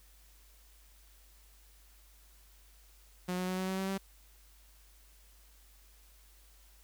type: tone with pitch steps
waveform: sawtooth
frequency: 180.9 / 183 / 185.13 / 187.28 / 189.46 / 191.66 / 193.88 Hz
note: F#3 / F#3 / F#3 / F#3 / F#3 / G3 / G3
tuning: -39 / -19 / +1 / +21 / +41 / -39 / -19 cents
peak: -29 dBFS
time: 3.28-3.98 s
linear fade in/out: 10 ms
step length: 100 ms
effects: added 50 Hz sine -59 dBFS peak until 6.83 s + white hiss -64 dBFS RMS until 6.83 s